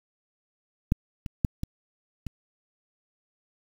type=clicks; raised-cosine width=5 ms; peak=-8 / -22 / -9 / -17 / -22 dBFS; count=5; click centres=0.921 / 1.262 / 1.448 / 1.634 / 2.267 s; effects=7-bit